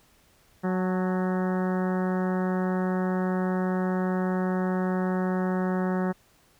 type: harmonic tone with a mistuned harmonic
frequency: 185 Hz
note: F#3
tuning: in tune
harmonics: 1 / 2 / 3 / 4 / 5 / 6 / 7 / 8 / 9 / 10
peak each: -25 / -31 / -35 / -37 / -39 / -41 / -42 / -43 / -44 / -45 dBFS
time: 0.63-6.13 s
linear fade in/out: 20 ms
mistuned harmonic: 5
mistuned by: -45 cents
effects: pink hiss -61 dBFS RMS until 6.59 s